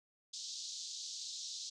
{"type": "band-pass noise", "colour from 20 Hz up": "pink", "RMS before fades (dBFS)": -45, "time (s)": [0.33, 1.7], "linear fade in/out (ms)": 10, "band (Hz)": [3700, 7000], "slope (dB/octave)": 48, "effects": []}